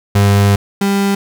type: tone pair in turn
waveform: 35% pulse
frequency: 100.5 / 198.58 Hz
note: G2 / G3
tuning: +44 / +23 cents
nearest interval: octave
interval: 1179 cents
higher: second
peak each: -6 / -10 dBFS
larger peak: first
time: 0.15-0.56 / 0.81-1.15 s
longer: first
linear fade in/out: 5 ms
effects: none